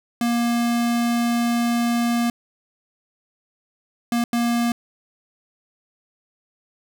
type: tone bursts at uneven times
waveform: square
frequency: 236.5 Hz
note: A#3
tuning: 25 cents sharp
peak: -19 dBFS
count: 3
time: 0.21-2.3 / 4.12-4.24 / 4.33-4.72 s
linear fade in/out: 2 ms
effects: none